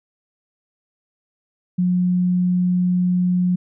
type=tone; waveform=sine; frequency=180 Hz; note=F#3; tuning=47 cents flat; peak=-15 dBFS; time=1.78-3.56 s; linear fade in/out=10 ms; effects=none